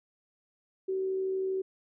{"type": "tone with amplitude modulation", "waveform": "sine", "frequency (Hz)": 380, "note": "F#4", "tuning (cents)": 46, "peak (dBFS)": -27, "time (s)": [0.88, 1.62], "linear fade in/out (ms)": 10, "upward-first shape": "sine", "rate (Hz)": 72.6, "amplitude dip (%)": 25, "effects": []}